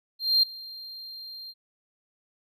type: tone with ADSR envelope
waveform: triangle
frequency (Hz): 4186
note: C8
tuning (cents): 0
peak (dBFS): -14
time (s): 0.19-1.54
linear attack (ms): 240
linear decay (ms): 5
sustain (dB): -23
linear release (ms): 45
effects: tanh soft clip ceiling -12 dBFS